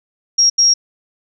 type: tone bursts at uneven times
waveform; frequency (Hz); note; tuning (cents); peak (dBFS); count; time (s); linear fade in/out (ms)
sine; 5600; F8; +4; -8; 2; 0.38-0.5 / 0.58-0.74; 10
effects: none